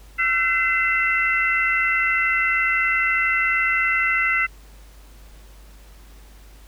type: tone cluster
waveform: sine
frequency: 1347 / 1530 / 2043 / 2687 Hz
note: E6 / G6 / C7 / E7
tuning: +37 / -42 / -42 / +33 cents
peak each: -25 / -28 / -19 / -26 dBFS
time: 0.18-4.47 s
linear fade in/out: 20 ms
effects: added 50 Hz sine -43 dBFS peak until 6.67 s + pink hiss -52 dBFS RMS until 6.67 s